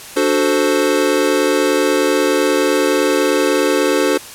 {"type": "chord", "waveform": "square", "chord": "D dominant seventh", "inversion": "none", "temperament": "equal", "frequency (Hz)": [293.7, 370, 440, 523.3], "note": ["D4", "F#4", "A4", "C5"], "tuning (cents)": [0, 0, 0, 0], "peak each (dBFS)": -19, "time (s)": [0.16, 4.18], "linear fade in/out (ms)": 10, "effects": ["white hiss -34 dBFS RMS until 4.34 s", "low-pass 12000 Hz 12 dB/octave"]}